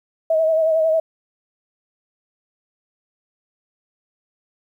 sine tone with vibrato, 640 Hz, D#5, 49 cents sharp, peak -14 dBFS, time 0.3-1 s, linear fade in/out 5 ms, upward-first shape sine, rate 11 Hz, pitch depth 39 cents each way, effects 9-bit

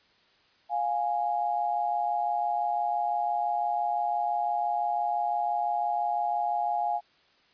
sine tone pair together, 703 / 828.9 Hz, F5 / G#5, +11 / -4 cents, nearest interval minor third, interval 285 cents, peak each -28 / -28 dBFS, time 0.69-7.01 s, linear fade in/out 50 ms, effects white hiss -63 dBFS RMS until 7.53 s + resampled to 11025 Hz

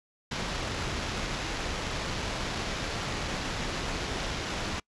pink noise with sample-and-hold, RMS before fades -33 dBFS, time 0.31-4.8 s, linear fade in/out 5 ms, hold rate 8820 Hz, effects noise-tail reverb RT60 0.1 s tail -26 dB re dry + resampled to 22050 Hz

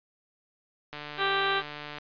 click train, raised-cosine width 0.3 ms, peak -23 dBFS, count 157, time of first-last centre 0.93-1.984 s, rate 148 Hz
harmonic tone, 392 Hz, G4, in tune, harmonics 1 / 2 / 3 / 4 / 5 / 6 / 7 / 8 / 9 / 10, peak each -32 / -33 / -30 / -30 / -38 / -40 / -38 / -36 / -41 / -35 dBFS, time 1.17-1.63 s, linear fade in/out 50 ms
effects resampled to 11025 Hz

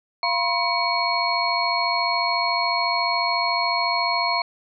sine tone cluster, 691 / 970 / 1064 / 2250 / 4297 Hz, F5 / B5 / C6 / C#7 / C8, -19 / -31 / +29 / +25 / +45 cents, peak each -26 dBFS, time 0.23-4.42 s, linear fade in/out 2 ms, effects none

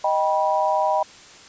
sine chord, Eb augmented, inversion none, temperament equal with one note detuned, 622.3 / 784 / 973.6 Hz, Eb5 / G5 / B5, 0 / 0 / -25 cents, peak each -22 dBFS, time 0.04-1.03 s, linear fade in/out 5 ms, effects white hiss -45 dBFS RMS until 1.48 s + resampled to 16000 Hz

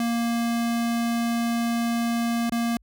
square tone with dropouts, 233.6 Hz, A#3, 4 cents sharp, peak -23 dBFS, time 0-2.77 s, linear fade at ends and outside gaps 2 ms, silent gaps 2.496-2.521 s, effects added 50 Hz sine -56 dBFS peak until 2.82 s

